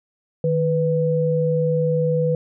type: tone pair together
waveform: sine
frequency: 155.5 / 495.1 Hz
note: D#3 / B4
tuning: -1 / +4 cents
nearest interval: octave + minor sixth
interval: 2005 cents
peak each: -20 / -19 dBFS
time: 0.44-2.35 s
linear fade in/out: 2 ms
effects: none